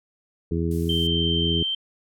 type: harmonic tone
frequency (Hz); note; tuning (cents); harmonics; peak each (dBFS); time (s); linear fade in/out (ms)
83.4; E2; +21; 1 / 2 / 3 / 4 / 5; -26 / -26 / -31 / -29 / -30; 0.51-1.63; 5
type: noise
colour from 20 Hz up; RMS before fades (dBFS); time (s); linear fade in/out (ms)
violet; -40; 0.71-1.07; 2
type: tone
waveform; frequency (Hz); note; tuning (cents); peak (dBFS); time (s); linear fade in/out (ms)
sine; 3127; G7; -5; -23; 0.89-1.75; 5
effects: low-pass 12000 Hz 12 dB/octave